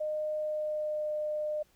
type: tone with pitch glide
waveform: sine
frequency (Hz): 612 to 605.7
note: D#5 to D#5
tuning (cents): -29 to -47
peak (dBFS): -30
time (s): 0-1.63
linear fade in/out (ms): 10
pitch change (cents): -18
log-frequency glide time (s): 0.37-1.14
effects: pink hiss -67 dBFS RMS until 1.75 s